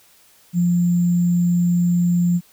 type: tone with sample-and-hold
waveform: sine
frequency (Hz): 174.61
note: F3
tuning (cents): 0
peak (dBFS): -14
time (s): 0.53-2.41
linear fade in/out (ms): 50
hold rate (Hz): 7350
effects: white hiss -53 dBFS RMS until 2.52 s